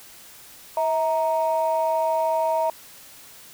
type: tone pair together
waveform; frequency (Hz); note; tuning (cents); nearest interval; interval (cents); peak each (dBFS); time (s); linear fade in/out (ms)
sine; 645.3 / 932.3; E5 / A#5; -37 / 0; tritone; 637; -21 / -22; 0.77-2.7; 2
effects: tanh soft clip ceiling -13 dBFS + white hiss -46 dBFS RMS until 3.53 s